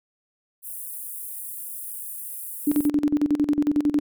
pink high-pass noise, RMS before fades -35 dBFS, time 0.62-2.9 s, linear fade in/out 50 ms, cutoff 9300 Hz, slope 48 dB/octave
sine tone with tremolo, 293.7 Hz, D4, in tune, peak -16 dBFS, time 2.67-4 s, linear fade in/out 5 ms, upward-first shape square, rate 11 Hz, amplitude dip 80%
effects none

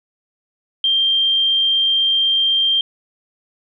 sine tone, 3174 Hz, G7, 21 cents sharp, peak -13 dBFS, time 0.84-2.81 s, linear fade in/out 2 ms, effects none

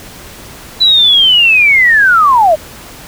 sine linear sweep, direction down, 4000 to 587.3 Hz, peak -4 dBFS, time 0.8-2.56 s, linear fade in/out 20 ms, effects pink hiss -32 dBFS RMS until 3.07 s

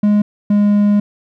triangle tone pair in turn, 207.7 / 205.8 Hz, G#3 / G#3, 0 / -16 cents, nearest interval unison, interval 16 cents, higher first, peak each -7 dBFS, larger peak neither, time 0.03-0.22 / 0.5-1 s, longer second, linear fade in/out 5 ms, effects none

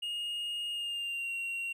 triangle tone with pitch glide, 2855 to 2750 Hz, F7 to F7, +37 to -27 cents, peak -32 dBFS, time 0.02-1.73 s, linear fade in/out 10 ms, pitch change -64 cents, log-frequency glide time 0.7-1.32 s, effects none

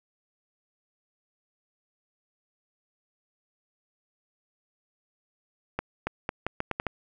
accelerating click train, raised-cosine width 0.5 ms, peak -13 dBFS, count 8, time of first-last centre 5.79-6.867 s, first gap 280 ms, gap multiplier 0.79, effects none

